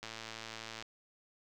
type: click train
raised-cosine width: 0.2 ms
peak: -26 dBFS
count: 90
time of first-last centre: 0.03-0.825 s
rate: 112 Hz
effects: 10-bit